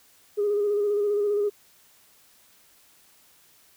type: tone with vibrato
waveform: sine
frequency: 411.6 Hz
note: G#4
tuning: 16 cents flat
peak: -20 dBFS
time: 0.37-1.5 s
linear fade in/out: 20 ms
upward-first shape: square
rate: 15 Hz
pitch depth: 25 cents each way
effects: tanh soft clip ceiling -17 dBFS + white hiss -58 dBFS RMS until 3.76 s